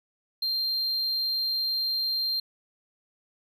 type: tone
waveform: triangle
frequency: 4177 Hz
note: C8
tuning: 4 cents flat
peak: -24 dBFS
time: 0.42-2.4 s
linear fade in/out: 5 ms
effects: none